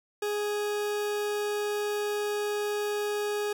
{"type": "tone", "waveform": "40% pulse", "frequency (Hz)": 415.3, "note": "G#4", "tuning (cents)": 0, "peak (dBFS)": -27, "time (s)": [0.22, 3.53], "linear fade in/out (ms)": 5, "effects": []}